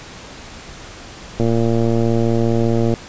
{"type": "click train", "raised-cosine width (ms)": 2, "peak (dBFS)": -5, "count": 178, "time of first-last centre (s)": [1.4, 2.939], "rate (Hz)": 115, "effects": ["pink hiss -36 dBFS RMS until 3.08 s", "resampled to 16000 Hz"]}